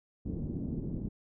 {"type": "low-pass noise", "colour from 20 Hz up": "white", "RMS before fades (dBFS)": -36, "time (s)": [0.25, 1.09], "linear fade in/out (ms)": 10, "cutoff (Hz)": 290, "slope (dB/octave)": 24, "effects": []}